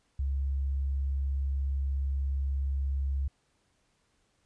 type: tone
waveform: sine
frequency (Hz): 68.4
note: C#2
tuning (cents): -23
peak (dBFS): -27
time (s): 0.19-3.28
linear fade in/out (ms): 5
effects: pink hiss -72 dBFS RMS until 4.45 s + resampled to 22050 Hz